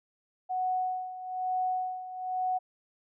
sine tone with tremolo, 740 Hz, F#5, in tune, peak -26 dBFS, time 0.49-2.59 s, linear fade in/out 20 ms, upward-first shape sine, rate 1.1 Hz, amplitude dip 75%, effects none

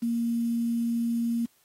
sine tone with quantisation, 233.4 Hz, A#3, 2 cents sharp, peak -24 dBFS, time 0.02-1.46 s, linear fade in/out 10 ms, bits 8, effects white hiss -65 dBFS RMS until 1.64 s + AAC 48 kbps

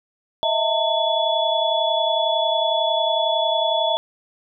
sine tone cluster, 633 / 664 / 905 / 3414 Hz, D#5 / E5 / A5 / G#7, +30 / +12 / +48 / +47 cents, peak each -23 dBFS, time 0.43-3.97 s, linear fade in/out 0 ms, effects none

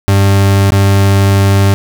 40% pulse tone with dropouts, 98.6 Hz, G2, 11 cents sharp, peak -5 dBFS, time 0.08-1.74 s, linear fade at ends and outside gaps 0 ms, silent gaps 0.705-0.721 s, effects none

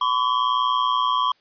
square ring-modulated tone, 1074 Hz, C6, 45 cents sharp, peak -16 dBFS, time 0.01-1.32 s, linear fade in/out 5 ms, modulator 60.4 Hz, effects white hiss -61 dBFS RMS until 1.4 s + resampled to 11025 Hz

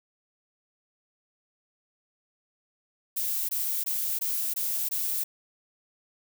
violet noise bursts, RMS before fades -29 dBFS, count 6, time 3.16-5.24 s, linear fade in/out 10 ms, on 330 ms, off 20 ms, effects none

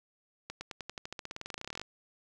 accelerating click train, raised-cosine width 0.2 ms, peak -22 dBFS, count 26, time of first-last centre 0.5-1.815 s, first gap 110 ms, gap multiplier 0.93, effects none

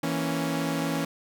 sawtooth chord, A# diminished, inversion second, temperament equal, 164.81 / 233.1 / 277.2 Hz, E3 / A#3 / C#4, 0 / 0 / 0 cents, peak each -26 / -30 / -25 dBFS, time 0.03-1.05 s, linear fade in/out 5 ms, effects none

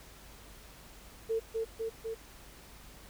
sine tone with echo, 450 Hz, A4, 39 cents sharp, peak -28 dBFS, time 1.29-1.4 s, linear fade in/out 20 ms, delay 250 ms, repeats 3, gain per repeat -2 dB, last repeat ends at 2.15 s, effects added 50 Hz sine -56 dBFS peak until 3.09 s + pink hiss -54 dBFS RMS until 3.09 s

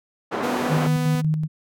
white band-pass noise, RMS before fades -26 dBFS, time 0.31-0.88 s, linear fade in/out 20 ms, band 220 to 880 Hz, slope 12 dB/octave
sawtooth tone with pitch glide, 246.9 to 248.8 Hz, B3 to B3, 0 to +13 cents, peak -21 dBFS, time 0.42-1.22 s, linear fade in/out 20 ms, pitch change +13 cents, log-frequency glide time 0.68-0.82 s
sine tone with tremolo, 155.56 Hz, D#3, in tune, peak -17 dBFS, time 0.68-1.48 s, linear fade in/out 50 ms, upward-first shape square, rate 5.3 Hz, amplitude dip 40%
effects none

